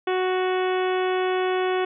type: harmonic tone with a mistuned harmonic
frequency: 370 Hz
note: F#4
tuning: in tune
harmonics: 1 / 2 / 3 / 4 / 5 / 6 / 7 / 8 / 9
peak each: -22 / -28 / -32 / -34 / -36 / -38 / -39 / -40 / -41 dBFS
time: 0.07-1.85 s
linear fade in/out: 5 ms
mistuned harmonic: 9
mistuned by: +37 cents
effects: none

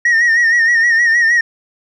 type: tone with vibrato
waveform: sine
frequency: 1864.7 Hz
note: A#6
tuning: in tune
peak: -6 dBFS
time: 0.05-1.41 s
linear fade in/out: 5 ms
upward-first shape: sine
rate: 6.4 Hz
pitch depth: 63 cents each way
effects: tanh soft clip ceiling -8 dBFS

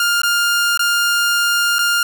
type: tone with dropouts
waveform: sawtooth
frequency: 1406 Hz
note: F6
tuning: 11 cents sharp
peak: -10 dBFS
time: 0-2.03 s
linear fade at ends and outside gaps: 2 ms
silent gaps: 0.218-0.233 / 0.775-0.793 / 1.785-1.79 s
effects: none

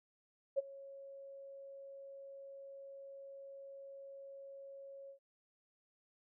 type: tone with ADSR envelope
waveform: sine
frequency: 550 Hz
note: C#5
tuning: 14 cents flat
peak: -28 dBFS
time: 0.56-5.19 s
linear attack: 25 ms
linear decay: 22 ms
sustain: -21 dB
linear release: 96 ms
effects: none

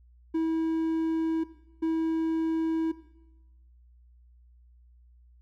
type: tone pair in turn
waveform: triangle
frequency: 323.6 / 323.6 Hz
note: E4 / E4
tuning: -32 / -32 cents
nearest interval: unison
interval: 0 cents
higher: neither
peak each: -22 dBFS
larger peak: neither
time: 0.34-1.44 / 1.82-2.92 s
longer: neither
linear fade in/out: 10 ms
effects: noise-tail reverb RT60 1.0 s tail -17 dB re dry + added 60 Hz sine -54 dBFS peak until 5.41 s

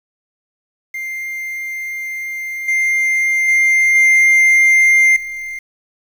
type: tone with level steps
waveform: triangle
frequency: 2101 Hz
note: C7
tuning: 7 cents sharp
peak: -20 / -11 / -8 / -6 / -22 dBFS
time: 0.94-5.59 s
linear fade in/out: 5 ms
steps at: 2.68 / 3.48 / 3.95 / 5.16 s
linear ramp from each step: 5 ms
effects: 7-bit

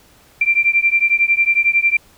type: beating tone pair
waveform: sine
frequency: 2355 / 2366 Hz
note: D7 / D7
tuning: +4 / +12 cents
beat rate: 11 Hz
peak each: -15 dBFS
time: 0.41-1.97 s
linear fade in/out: 5 ms
effects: pink hiss -50 dBFS RMS until 2.17 s

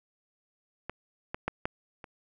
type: clicks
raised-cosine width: 0.5 ms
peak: -20 / -18 / -14 / -14 / -28 dBFS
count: 5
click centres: 0.896 / 1.345 / 1.48 / 1.655 / 2.042 s
effects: none

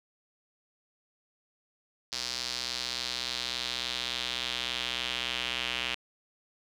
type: tone with band-pass filter sweep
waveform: square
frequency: 61.74 Hz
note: B1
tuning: in tune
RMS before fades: -34 dBFS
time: 2.12-5.95 s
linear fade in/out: 5 ms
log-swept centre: 4800 to 2900 Hz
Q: 3
effects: none

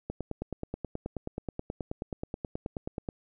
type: click train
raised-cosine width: 2 ms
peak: -20 dBFS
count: 29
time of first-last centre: 0.1-3.088 s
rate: 9.37 Hz
effects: none

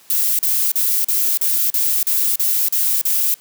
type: noise bursts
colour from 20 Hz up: violet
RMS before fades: -17 dBFS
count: 10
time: 0.1-3.342 s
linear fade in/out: 2 ms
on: 290 ms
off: 38 ms
effects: white hiss -49 dBFS RMS until 3.4 s + high-pass 150 Hz 12 dB/octave

